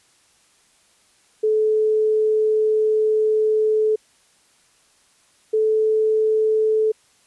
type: tone pair in turn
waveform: sine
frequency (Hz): 432.5 / 435.5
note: A4 / A4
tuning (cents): -30 / -18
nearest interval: unison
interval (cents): 12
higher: second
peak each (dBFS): -15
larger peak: neither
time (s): 1.43-3.96 / 5.53-6.92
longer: first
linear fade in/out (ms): 10
effects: white hiss -58 dBFS RMS until 7.26 s + resampled to 24000 Hz